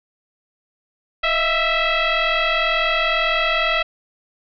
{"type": "tone with frequency modulation", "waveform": "sine", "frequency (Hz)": 637, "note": "D#5", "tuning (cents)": 41, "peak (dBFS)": -16, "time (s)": [1.23, 3.83], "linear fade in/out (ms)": 10, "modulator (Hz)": 658, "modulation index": 4.3, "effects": []}